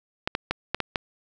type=clicks; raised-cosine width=0.3 ms; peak=-8 dBFS; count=6; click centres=0.275 / 0.351 / 0.51 / 0.746 / 0.803 / 0.958 s; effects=none